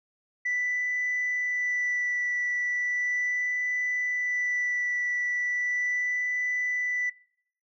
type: tone with vibrato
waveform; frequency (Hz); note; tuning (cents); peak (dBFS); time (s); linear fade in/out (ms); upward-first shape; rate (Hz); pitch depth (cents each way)
sine; 1975.5; B6; 0; -24; 0.45-7.1; 10; sine; 0.37; 11
effects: noise-tail reverb RT60 0.6 s tail -20 dB re dry + tanh soft clip ceiling -22 dBFS